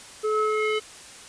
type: tone with low-pass filter sweep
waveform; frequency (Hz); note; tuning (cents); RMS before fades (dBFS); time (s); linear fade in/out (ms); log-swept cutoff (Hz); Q
square; 430.1; A4; -39; -24; 0.23-0.8; 20; 930 to 3000; 3.4
effects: white hiss -44 dBFS RMS until 1.28 s + resampled to 22050 Hz